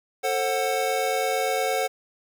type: chord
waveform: square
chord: F# diminished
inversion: first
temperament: just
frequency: 444 / 532.8 / 740 Hz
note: A4 / C5 / F#5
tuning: +16 / +31 / 0 cents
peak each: -29 / -28 / -27 dBFS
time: 0.23-1.88 s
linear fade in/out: 20 ms
effects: 9-bit